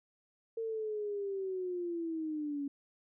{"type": "linear sweep", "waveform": "sine", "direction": "down", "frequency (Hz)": [456, 278.3], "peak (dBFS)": -34, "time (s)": [0.57, 2.68], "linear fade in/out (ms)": 5, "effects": []}